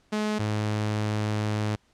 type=tone pair in turn; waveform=sawtooth; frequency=212.6 / 106.3 Hz; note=G#3 / G#2; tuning=+41 / +41 cents; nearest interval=octave; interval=1200 cents; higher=first; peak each=-21 dBFS; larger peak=neither; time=0.12-0.39 / 0.39-1.76 s; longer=second; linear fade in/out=10 ms; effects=pink hiss -65 dBFS RMS until 1.93 s + low-pass 7000 Hz 12 dB/octave